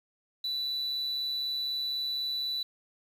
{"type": "tone with amplitude modulation", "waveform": "sine", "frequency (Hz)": 3968, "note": "B7", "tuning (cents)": 7, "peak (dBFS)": -26, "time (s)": [0.44, 2.63], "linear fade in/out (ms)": 5, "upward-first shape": "sine", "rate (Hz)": 144, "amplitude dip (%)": 35, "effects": ["tanh soft clip ceiling -28 dBFS", "9-bit"]}